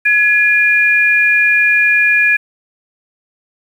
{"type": "tone pair together", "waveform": "sine", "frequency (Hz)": [1685, 2417], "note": ["G#6", "D7"], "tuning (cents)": [25, 49], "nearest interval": "tritone", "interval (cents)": 624, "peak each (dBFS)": -11, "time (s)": [0.05, 2.37], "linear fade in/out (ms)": 10, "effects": ["7-bit"]}